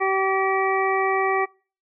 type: harmonic tone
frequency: 384.5 Hz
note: G4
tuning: 33 cents flat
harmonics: 1 / 2 / 3 / 5 / 6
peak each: -23 / -24 / -25 / -27 / -30 dBFS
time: 0-1.46 s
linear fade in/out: 20 ms
effects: noise-tail reverb RT60 0.4 s tail -26 dB re dry